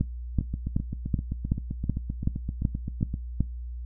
two click trains, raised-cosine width 5 ms, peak -18 / -11 dBFS, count 22 / 10, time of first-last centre 0.41-3.141 / 0.01-3.406 s, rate 7.69 / 2.65 Hz, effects noise-tail reverb RT60 0.2 s tail -21 dB re dry + added 60 Hz sine -33 dBFS peak until 3.85 s

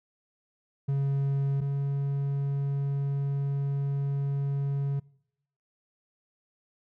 triangle tone pair in turn, 138.59 / 139.72 Hz, C#3 / C#3, 0 / +14 cents, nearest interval unison, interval 14 cents, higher second, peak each -22 / -24 dBFS, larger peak first, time 0.88-1.61 / 1.61-5 s, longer second, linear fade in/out 10 ms, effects noise-tail reverb RT60 0.8 s tail -24 dB re dry

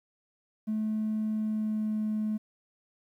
triangle tone with pitch glide, 216.4 to 214.8 Hz, A3 to A3, -29 to -41 cents, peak -24 dBFS, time 0.67-2.38 s, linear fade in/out 20 ms, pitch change -12 cents, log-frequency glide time 1.33-2.03 s, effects tanh soft clip ceiling -24 dBFS + 11-bit

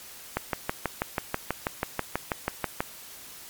click train, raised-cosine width 0.5 ms, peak -10 dBFS, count 16, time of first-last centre 0.37-2.805 s, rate 6.16 Hz, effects white hiss -45 dBFS RMS until 3.49 s + MP3 96 kbps

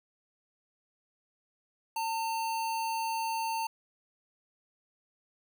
square tone, 900 Hz, A5, 39 cents sharp, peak -31 dBFS, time 1.96-3.67 s, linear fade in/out 5 ms, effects none

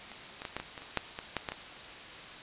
clicks, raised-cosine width 0.3 ms, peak -28 / -24 / -20 / -17 / -21 / -26 / -30 / -11 / -21 / -14 / -17 / -20 dBFS, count 12, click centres 0.117 / 0.419 / 0.452 / 0.566 / 0.6 / 0.778 / 0.82 / 0.973 / 1.189 / 1.367 / 1.488 / 1.52 s, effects white hiss -45 dBFS RMS until 2.42 s + resampled to 8000 Hz

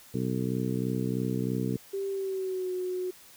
harmonic tone, 63.1 Hz, B1, 38 cents sharp, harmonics 2 / 3 / 4 / 5 / 6 / 7, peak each -32 / -32 / -33 / -37 / -38 / -37 dBFS, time 0.14-1.77 s, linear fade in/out 5 ms
sine tone with pitch glide, 392 to 365.7 Hz, G4 to F#4, 0 to -20 cents, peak -29 dBFS, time 1.93-3.11 s, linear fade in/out 10 ms, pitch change -120 cents, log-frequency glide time 2.1-2.72 s
effects white hiss -53 dBFS RMS until 3.36 s

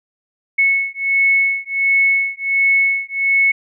sine beating tone pair, 2200 / 2201.4 Hz, C#7 / C#7, -14 / -13 cents, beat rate 1.4 Hz, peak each -16 dBFS, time 0.58-3.52 s, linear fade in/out 10 ms, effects none

